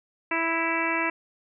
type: harmonic tone with a mistuned harmonic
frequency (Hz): 329.6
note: E4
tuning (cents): 0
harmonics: 1 / 2 / 3 / 4 / 5 / 6 / 7 / 8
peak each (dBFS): -31 / -34 / -30 / -34 / -33 / -31 / -30 / -33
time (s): 0.31-1.1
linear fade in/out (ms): 5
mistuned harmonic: 8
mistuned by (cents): +19
effects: none